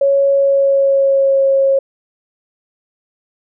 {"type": "tone with pitch glide", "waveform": "sine", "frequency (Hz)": [554.4, 543.6], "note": ["C#5", "C#5"], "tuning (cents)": [0, -34], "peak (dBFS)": -9, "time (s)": [0.01, 1.79], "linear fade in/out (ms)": 5, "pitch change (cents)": -34, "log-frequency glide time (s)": [0.32, 1.44], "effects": []}